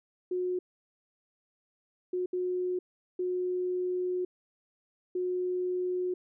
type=tone bursts at uneven times; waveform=sine; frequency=363 Hz; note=F#4; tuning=33 cents flat; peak=-28 dBFS; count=5; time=0.31-0.59 / 2.13-2.26 / 2.33-2.79 / 3.19-4.25 / 5.15-6.14 s; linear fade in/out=5 ms; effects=none